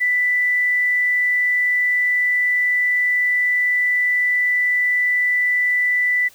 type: tone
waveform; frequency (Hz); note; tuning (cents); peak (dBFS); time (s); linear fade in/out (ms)
sine; 1982; B6; +6; -15; 0-6.29; 20
effects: white hiss -49 dBFS RMS until 6.34 s